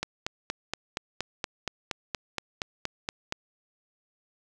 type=click train; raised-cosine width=0.2 ms; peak=-12 dBFS; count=15; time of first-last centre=0.03-3.324 s; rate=4.25 Hz; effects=none